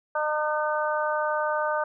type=harmonic tone; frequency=303.6 Hz; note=D#4; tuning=42 cents flat; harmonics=2 / 3 / 4 / 5; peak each=-27 / -29 / -30 / -31 dBFS; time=0.15-1.84 s; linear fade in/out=5 ms; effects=none